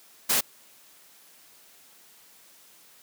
white noise, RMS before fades -23 dBFS, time 0.29-0.41 s, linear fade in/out 10 ms, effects white hiss -55 dBFS RMS until 3.02 s + high-pass 150 Hz 12 dB/octave

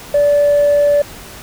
sine tone, 580 Hz, D5, 22 cents flat, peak -7 dBFS, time 0.14-1.02 s, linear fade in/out 5 ms, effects tanh soft clip ceiling -6 dBFS + pink hiss -34 dBFS RMS until 1.42 s

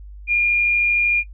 sine tone with amplitude modulation, 2416 Hz, D7, 48 cents sharp, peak -13 dBFS, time 0.27-1.24 s, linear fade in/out 50 ms, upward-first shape sine, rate 113 Hz, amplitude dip 25%, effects noise-tail reverb RT60 0.1 s tail -21 dB re dry + added 50 Hz sine -35 dBFS peak until 1.33 s

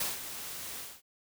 white noise with ADSR envelope, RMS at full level -31 dBFS, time 0-1.02 s, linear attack 6 ms, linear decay 160 ms, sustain -10 dB, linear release 230 ms, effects none

